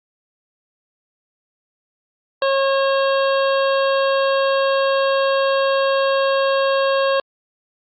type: harmonic tone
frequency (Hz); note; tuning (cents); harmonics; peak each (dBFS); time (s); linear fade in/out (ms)
544; C#5; -33; 1 / 2 / 3 / 5 / 6 / 7 / 8; -16 / -22 / -26 / -30 / -32 / -33 / -34; 2.42-7.2; 2
effects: Opus 48 kbps